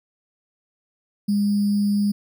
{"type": "tone with sample-and-hold", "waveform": "sine", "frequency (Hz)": 204.1, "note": "G#3", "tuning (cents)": -30, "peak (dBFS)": -17, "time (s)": [1.28, 2.12], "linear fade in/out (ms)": 10, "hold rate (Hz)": 4900, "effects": []}